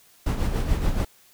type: noise with tremolo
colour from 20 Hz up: brown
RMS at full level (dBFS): -21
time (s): 0.26-1.05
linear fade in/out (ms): 5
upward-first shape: sine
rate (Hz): 7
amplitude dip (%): 55
effects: white hiss -56 dBFS RMS until 1.33 s